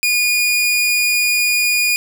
sawtooth tone, 2444 Hz, D#7, 32 cents flat, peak -10 dBFS, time 0.03-1.96 s, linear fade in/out 0 ms, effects 8-bit

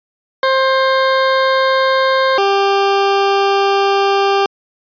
20% pulse tone pair in turn, 529 / 395.6 Hz, C5 / G4, +19 / +16 cents, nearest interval perfect fourth, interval 503 cents, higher first, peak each -6 dBFS, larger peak neither, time 0.43-2.38 / 2.38-4.46 s, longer second, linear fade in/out 2 ms, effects resampled to 11025 Hz

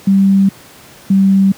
sine tone pair in turn, 195.1 / 194.05 Hz, G3 / G3, -8 / -17 cents, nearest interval unison, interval 9 cents, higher first, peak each -6 dBFS, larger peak neither, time 0.07-0.49 / 1.1-1.52 s, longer neither, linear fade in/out 5 ms, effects pink hiss -39 dBFS RMS until 1.57 s + high-pass 100 Hz 12 dB/octave

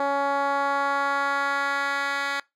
10% pulse tone with band-pass filter sweep, 280 Hz, C#4, 18 cents sharp, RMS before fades -25 dBFS, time 0-2.4 s, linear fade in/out 2 ms, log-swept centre 710 to 2300 Hz, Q 1.3, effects noise-tail reverb RT60 0.2 s tail -23 dB re dry

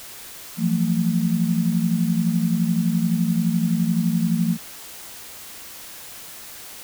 sine tone cluster, 170.3 / 182 / 224.4 Hz, F3 / F#3 / A3, -43 / -28 / +34 cents, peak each -21 / -24 / -22 dBFS, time 0.57-4.58 s, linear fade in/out 50 ms, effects white hiss -39 dBFS RMS until 6.83 s

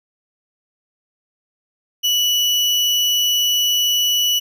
35% pulse tone, 2951 Hz, F#7, 5 cents flat, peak -13 dBFS, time 2.03-4.4 s, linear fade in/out 20 ms, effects none

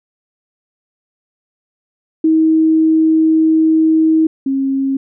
sine tone pair in turn, 318.4 / 270.4 Hz, D#4 / C#4, +40 / -43 cents, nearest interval minor third, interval 283 cents, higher first, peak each -8 / -13 dBFS, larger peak first, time 2.24-4.27 / 4.46-4.97 s, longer first, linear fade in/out 5 ms, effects none

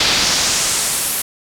brown noise with band-pass filter sweep, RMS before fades -17 dBFS, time 0-1.22 s, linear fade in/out 5 ms, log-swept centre 4200 to 12000 Hz, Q 1.6, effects none

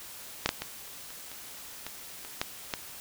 clicks, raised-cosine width 0.2 ms, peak -6 / -8 / -16 / -30 / -30 / -26 / -19 / -24 / -10 / -12 dBFS, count 10, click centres 0.46 / 0.491 / 0.62 / 0.877 / 1.105 / 1.316 / 1.866 / 2.249 / 2.415 / 2.738 s, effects white hiss -45 dBFS RMS until 3 s

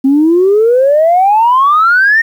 sine exponential sweep, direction up, 262.5 to 1867 Hz, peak -4 dBFS, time 0.04-2.22 s, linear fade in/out 10 ms, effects tanh soft clip ceiling -1 dBFS + 7-bit

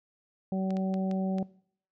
harmonic tone, 190 Hz, F#3, 46 cents sharp, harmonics 1 / 2 / 3 / 4, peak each -28 / -39 / -38 / -41 dBFS, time 0.52-1.43 s, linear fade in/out 2 ms
clicks, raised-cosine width 0.2 ms, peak -28 dBFS, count 5, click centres 0.706 / 0.769 / 0.941 / 1.113 / 1.384 s
effects noise-tail reverb RT60 0.6 s tail -21 dB re dry

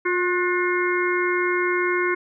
harmonic tone with a mistuned harmonic, 356.3 Hz, F4, 35 cents sharp, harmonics 1 / 3 / 4 / 5 / 6, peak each -22 / -27 / -27 / -31 / -26 dBFS, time 0.05-2.15 s, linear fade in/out 10 ms, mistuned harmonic 4, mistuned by +50 cents, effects none

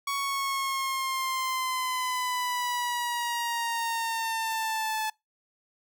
sawtooth exponential sweep, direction down, 1119 to 867 Hz, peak -24 dBFS, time 0.07-5.1 s, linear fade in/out 5 ms, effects noise-tail reverb RT60 0.2 s tail -25 dB re dry

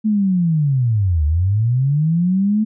sine linear two-way sweep, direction down then up, 220 to 72.3 to 220 Hz, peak -13 dBFS, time 0.04-2.65 s, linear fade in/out 20 ms, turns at 1.25 s, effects none

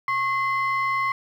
sine tone pair together, 1090 / 2056 Hz, C#6 / C7, -29 / -31 cents, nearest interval major seventh, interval 1098 cents, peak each -21 / -24 dBFS, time 0.08-1.12 s, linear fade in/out 2 ms, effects tanh soft clip ceiling -17 dBFS + 9-bit

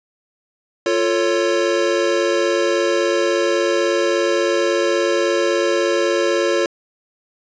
square chord, F augmented, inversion none, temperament equal with one note detuned, 349.2 / 445.6 / 554.4 Hz, F4 / A4 / C#5, 0 / +22 / 0 cents, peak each -20 / -22 / -20 dBFS, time 0.86-6.66 s, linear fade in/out 2 ms, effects resampled to 16000 Hz + 8-bit

